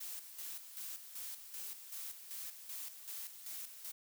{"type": "noise with tremolo", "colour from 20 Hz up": "blue", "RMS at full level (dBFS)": -45, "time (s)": [0, 3.92], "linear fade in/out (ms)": 10, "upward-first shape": "square", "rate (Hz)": 2.6, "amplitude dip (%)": 60, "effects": []}